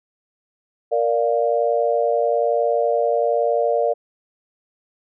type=chord; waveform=sine; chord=Bb major; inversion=none; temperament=equal; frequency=466.2 / 587.3 / 698.5 Hz; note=Bb4 / D5 / F5; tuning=0 / 0 / 0 cents; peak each=-20 / -20 / -22 dBFS; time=0.91-3.94 s; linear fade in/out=20 ms; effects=none